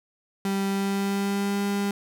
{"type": "tone with pitch glide", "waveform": "35% pulse", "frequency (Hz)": [196, 200.8], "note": ["G3", "G3"], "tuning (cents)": [0, 42], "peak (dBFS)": -22, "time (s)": [0.45, 1.91], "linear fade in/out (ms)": 2, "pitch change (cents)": 42, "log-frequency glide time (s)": [0.66, 1.62], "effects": []}